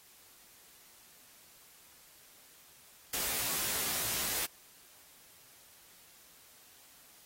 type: noise with comb filter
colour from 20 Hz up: white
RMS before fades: -34 dBFS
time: 3.13-4.46 s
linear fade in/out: 5 ms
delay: 18 ms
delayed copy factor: +0.9
effects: white hiss -59 dBFS RMS until 7.25 s + AAC 48 kbps